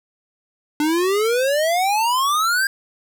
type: exponential sweep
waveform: square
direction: up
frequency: 293.7 to 1625 Hz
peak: -17 dBFS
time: 0.8-2.67 s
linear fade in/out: 2 ms
effects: none